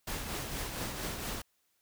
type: noise with tremolo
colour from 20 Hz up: pink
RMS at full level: -36 dBFS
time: 0.07-1.42 s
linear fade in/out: 5 ms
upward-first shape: triangle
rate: 4.3 Hz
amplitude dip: 45%
effects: white hiss -75 dBFS RMS until 1.81 s